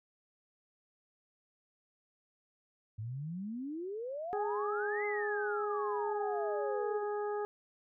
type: exponential two-way sweep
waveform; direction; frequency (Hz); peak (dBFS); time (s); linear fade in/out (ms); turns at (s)
sine; up then down; 103.1 to 2093 to 403; -37; 2.98-7.04; 10; 5.05
type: harmonic tone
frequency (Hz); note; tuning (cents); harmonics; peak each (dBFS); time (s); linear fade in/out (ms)
415.3; G#4; 0; 1 / 2 / 3 / 4; -34 / -40 / -45 / -50; 4.33-7.45; 0
effects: none